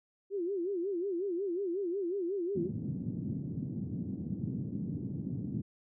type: tone with vibrato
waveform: sine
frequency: 370 Hz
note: F#4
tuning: in tune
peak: -31 dBFS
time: 0.3-2.7 s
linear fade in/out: 50 ms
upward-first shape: sine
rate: 5.5 Hz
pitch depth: 170 cents each way
type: band-pass noise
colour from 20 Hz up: pink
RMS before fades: -37 dBFS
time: 2.55-5.62 s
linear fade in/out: 10 ms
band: 120 to 260 Hz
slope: 24 dB/octave
effects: none